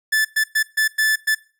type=tone bursts at uneven times; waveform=45% pulse; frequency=1746 Hz; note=A6; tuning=14 cents flat; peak=-15 dBFS; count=6; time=0.12-0.25 / 0.36-0.44 / 0.55-0.63 / 0.77-0.88 / 0.98-1.16 / 1.27-1.35 s; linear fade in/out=10 ms; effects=noise-tail reverb RT60 0.4 s tail -21 dB re dry